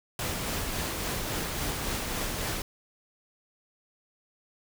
pink noise with tremolo, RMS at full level -31 dBFS, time 0.19-2.62 s, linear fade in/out 2 ms, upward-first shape sine, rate 3.6 Hz, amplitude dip 25%, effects none

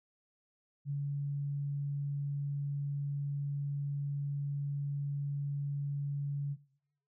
sine tone, 142.2 Hz, C#3, 45 cents sharp, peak -32 dBFS, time 0.85-6.57 s, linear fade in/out 50 ms, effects noise-tail reverb RT60 0.8 s tail -22 dB re dry

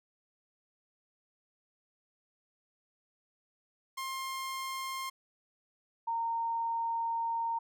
sawtooth / sine tone pair in turn, 1061 / 920.6 Hz, C6 / A#5, +24 / -22 cents, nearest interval major second, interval 246 cents, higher first, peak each -32 / -30 dBFS, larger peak second, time 3.97-5.1 / 6.07-7.59 s, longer second, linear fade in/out 10 ms, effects none

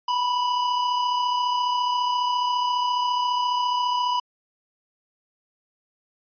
square tone pair together, 953.2 / 987.8 Hz, A#5 / B5, +38 / 0 cents, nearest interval minor second, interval 62 cents, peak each -33 / -22 dBFS, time 0.08-4.2 s, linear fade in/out 5 ms, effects resampled to 11025 Hz

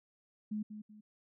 sine tone with echo, 212.1 Hz, G#3, 37 cents sharp, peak -34 dBFS, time 0.51-0.63 s, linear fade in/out 10 ms, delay 190 ms, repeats 2, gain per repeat -9 dB, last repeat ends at 1.01 s, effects none

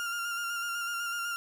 35% pulse tone with vibrato, 1396.9 Hz, F6, in tune, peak -30 dBFS, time 0-1.36 s, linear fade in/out 0 ms, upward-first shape square, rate 8 Hz, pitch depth 20 cents each way, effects 11-bit

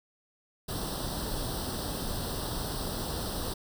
pink noise with comb filter, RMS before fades -34 dBFS, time 0.68-3.54 s, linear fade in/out 10 ms, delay 0.22 ms, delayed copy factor +0.85, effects none

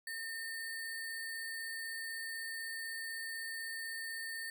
sine tone with sample-and-hold, 1816 Hz, A#6, 46 cents flat, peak -39 dBFS, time 0.07-4.5 s, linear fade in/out 2 ms, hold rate 6300 Hz, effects none

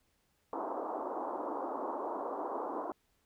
white band-pass noise, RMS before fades -38 dBFS, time 0.53-2.92 s, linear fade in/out 0 ms, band 260 to 1100 Hz, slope 48 dB/octave, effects pink hiss -75 dBFS RMS until 3.25 s

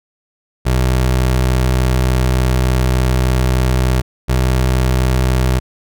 25% pulse tone pair in turn, 63.4 / 63.65 Hz, B1 / C2, +46 / -47 cents, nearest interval unison, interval 7 cents, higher second, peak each -8 dBFS, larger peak neither, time 0.65-4.02 / 4.28-5.6 s, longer first, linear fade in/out 20 ms, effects none

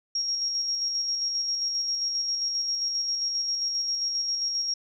sine tone with tremolo, 5588 Hz, F8, in tune, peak -24 dBFS, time 0.15-4.74 s, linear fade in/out 5 ms, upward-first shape square, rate 7.5 Hz, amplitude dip 30%, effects none

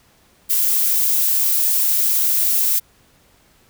violet noise, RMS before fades -17 dBFS, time 0.49-2.8 s, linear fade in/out 20 ms, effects pink hiss -55 dBFS RMS until 3.69 s

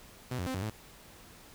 sawtooth tone with pitch steps, 126.1 / 89.8 / 260.2 / 94.1 / 108 Hz, B2 / F2 / C4 / F#2 / A2, +36 / +49 / -9 / +30 / -32 cents, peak -29 dBFS, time 0.31-0.7 s, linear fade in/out 5 ms, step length 78 ms, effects pink hiss -54 dBFS RMS until 1.54 s

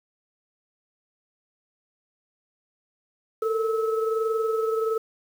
sine tone cluster, 444.9 / 466.2 / 1297 Hz, A4 / A#4 / E6, +19 / 0 / -28 cents, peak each -23 / -32 / -31 dBFS, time 3.42-4.98 s, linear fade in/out 5 ms, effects 8-bit

